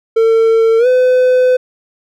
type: tone with pitch glide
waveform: triangle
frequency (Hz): 451.1 to 506.3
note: A4 to B4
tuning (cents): +43 to +43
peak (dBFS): -5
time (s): 0.16-1.57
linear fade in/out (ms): 10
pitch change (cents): +200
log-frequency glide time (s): 0.78-0.87
effects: none